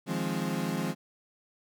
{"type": "chord", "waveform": "35% pulse", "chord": "F minor seventh", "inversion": "third", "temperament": "equal with one note detuned", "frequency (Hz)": [155.56, 174.61, 207.7, 263.3], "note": ["Eb3", "F3", "Ab3", "C4"], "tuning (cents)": [0, 0, 0, 11], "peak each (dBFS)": [-34, -32, -33, -34], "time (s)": [0.06, 0.95], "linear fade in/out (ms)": 50, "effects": []}